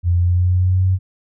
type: tone with pitch glide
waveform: sine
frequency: 87.31 to 93.58 Hz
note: F2 to F#2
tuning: 0 to +20 cents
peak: -12 dBFS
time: 0.03-0.99 s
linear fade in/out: 50 ms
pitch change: +120 cents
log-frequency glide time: 0.15-0.87 s
effects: none